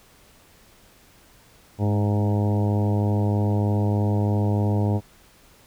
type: harmonic tone with a mistuned harmonic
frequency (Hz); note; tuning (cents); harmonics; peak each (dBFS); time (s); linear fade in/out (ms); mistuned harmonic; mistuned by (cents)
103.2; G#2; -10; 1 / 2 / 3 / 4 / 5 / 6 / 7 / 8 / 9; -20 / -26 / -30 / -32 / -34 / -36 / -37 / -38 / -39; 1.78-5.01; 50; 2; +27
effects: pink hiss -54 dBFS RMS until 5.66 s